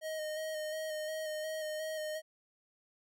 square tone with vibrato, 622.3 Hz, D#5, in tune, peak -37 dBFS, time 0.01-2.22 s, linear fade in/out 50 ms, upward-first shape square, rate 2.8 Hz, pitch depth 20 cents each way, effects none

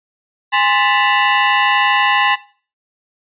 20% pulse ring-modulated tone, 932.3 Hz, A#5, in tune, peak -4 dBFS, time 0.52-2.36 s, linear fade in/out 20 ms, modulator 111 Hz, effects noise-tail reverb RT60 0.4 s tail -17 dB re dry + resampled to 8000 Hz

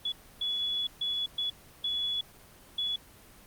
sine tone bursts at uneven times, 3400 Hz, G#7, 40 cents sharp, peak -27 dBFS, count 6, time 0.05-0.12 / 0.41-0.87 / 1.01-1.26 / 1.38-1.5 / 1.84-2.21 / 2.78-2.96 s, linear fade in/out 5 ms, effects pink hiss -54 dBFS RMS until 3.46 s + Opus 24 kbps

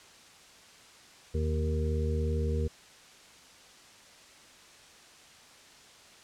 harmonic tone with a mistuned harmonic, 77.78 Hz, D#2, in tune, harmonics 1 / 2 / 3 / 5 / 6, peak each -28 / -37 / -38 / -39 / -36 dBFS, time 1.34-2.68 s, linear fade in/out 10 ms, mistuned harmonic 1, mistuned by +33 cents, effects white hiss -54 dBFS RMS until 6.23 s + low-pass 7000 Hz 12 dB/octave

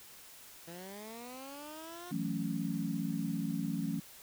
15% pulse linear sweep, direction up, 164.81 to 360.3 Hz, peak -39 dBFS, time 0.67-2.12 s, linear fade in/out 10 ms
sine chord, F# minor seventh, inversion third, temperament equal, 164.81 / 185 / 220 / 277.2 Hz, E3 / F#3 / A3 / C#4, 0 / 0 / 0 / 0 cents, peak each -38 dBFS, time 2.11-4 s, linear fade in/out 10 ms
effects white hiss -54 dBFS RMS until 4.22 s

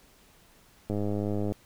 click train, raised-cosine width 2 ms, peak -18 dBFS, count 65, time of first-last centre 0.9-1.521 s, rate 103 Hz, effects pink hiss -59 dBFS RMS until 1.65 s

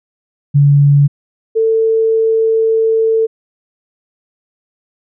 sine tone pair in turn, 142.8 / 446.6 Hz, D3 / A4, -48 / +26 cents, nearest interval octave + minor sixth, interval 1974 cents, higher second, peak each -5 / -9 dBFS, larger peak first, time 0.54-1.08 / 1.55-3.27 s, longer second, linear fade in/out 20 ms, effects none

